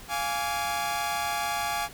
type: chord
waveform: sawtooth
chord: D diminished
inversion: first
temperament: equal with one note detuned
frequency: 698.5 / 830.6 / 1153.1 Hz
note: F5 / Ab5 / D6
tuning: 0 / 0 / -32 cents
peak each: -29 / -26 / -30 dBFS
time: 0.08-1.89 s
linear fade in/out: 50 ms
effects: pink hiss -46 dBFS RMS until 1.93 s